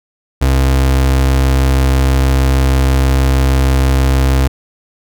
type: tone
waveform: 35% pulse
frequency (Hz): 66.3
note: C2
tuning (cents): +23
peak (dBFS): -7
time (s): 0.41-4.48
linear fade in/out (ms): 10
effects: none